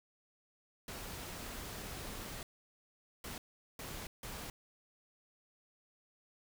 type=noise bursts at uneven times; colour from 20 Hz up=pink; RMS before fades=-45 dBFS; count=4; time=0.88-2.43 / 3.24-3.38 / 3.79-4.07 / 4.23-4.5 s; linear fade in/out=2 ms; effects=none